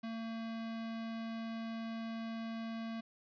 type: tone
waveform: square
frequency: 226.4 Hz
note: A3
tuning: 50 cents sharp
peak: -40 dBFS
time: 0.03-3.01 s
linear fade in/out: 10 ms
effects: resampled to 11025 Hz + 11-bit